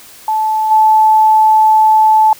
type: tone with level steps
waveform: sine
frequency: 870 Hz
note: A5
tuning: 20 cents flat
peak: -11 / -5 dBFS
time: 0.28-2.33 s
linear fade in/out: 2 ms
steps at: 0.7 s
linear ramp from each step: 20 ms
effects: white hiss -38 dBFS RMS until 2.39 s